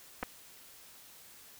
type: clicks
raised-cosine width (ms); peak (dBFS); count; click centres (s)
0.5; -20; 2; 0.228 / 0.232
effects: white hiss -55 dBFS RMS until 1.59 s